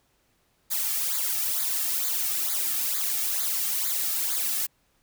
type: noise with flanger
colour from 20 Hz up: blue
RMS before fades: -27 dBFS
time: 0.7-4.67 s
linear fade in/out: 20 ms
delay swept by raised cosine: 0.35 to 2.05 ms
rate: 2.2 Hz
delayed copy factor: -0.8
effects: pink hiss -68 dBFS RMS until 5.02 s